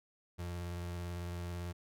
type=tone with vibrato; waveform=35% pulse; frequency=87.31 Hz; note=F2; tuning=in tune; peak=-37 dBFS; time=0.38-1.73 s; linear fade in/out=20 ms; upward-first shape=sine; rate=18 Hz; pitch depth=22 cents each way; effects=none